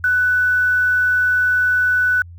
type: tone with quantisation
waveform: sine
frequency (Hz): 1490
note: F#6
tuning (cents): +12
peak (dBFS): -13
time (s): 0.04-2.22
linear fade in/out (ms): 2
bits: 7
effects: added 86 Hz sine -35 dBFS peak until 2.38 s